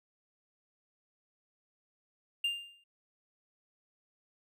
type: tone with exponential decay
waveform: triangle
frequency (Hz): 2800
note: F7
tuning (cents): +4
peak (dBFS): -25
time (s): 2.44-2.84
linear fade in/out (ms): 5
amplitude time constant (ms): 85
effects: none